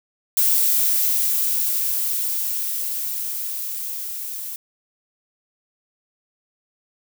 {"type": "noise with level ramp", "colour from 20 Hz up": "violet", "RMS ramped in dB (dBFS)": [-17, -31], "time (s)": [0.37, 4.56], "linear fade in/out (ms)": 2, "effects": []}